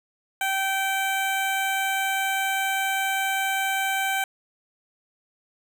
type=tone with notch filter; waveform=15% pulse; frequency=775 Hz; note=G5; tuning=20 cents flat; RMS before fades=-25 dBFS; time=0.41-4.24 s; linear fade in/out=2 ms; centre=4700 Hz; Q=1.5; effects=none